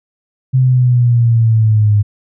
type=linear sweep; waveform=sine; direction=down; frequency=130.81 to 102.6 Hz; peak=-7 dBFS; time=0.53-2.03 s; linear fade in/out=20 ms; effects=none